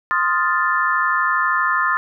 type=chord; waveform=sine; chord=F dominant seventh; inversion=second; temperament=equal; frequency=1046.5 / 1244.5 / 1396.9 / 1760 Hz; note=C6 / Eb6 / F6 / A6; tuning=0 / 0 / 0 / 0 cents; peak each=-21 / -21 / -23 / -20 dBFS; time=0.11-1.97 s; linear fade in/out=0 ms; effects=none